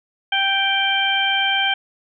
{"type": "harmonic tone", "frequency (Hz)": 784, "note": "G5", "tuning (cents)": 0, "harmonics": [1, 2, 3, 4], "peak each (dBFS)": [-23, -22, -23, -20], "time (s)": [0.32, 1.74], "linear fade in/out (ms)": 5, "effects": []}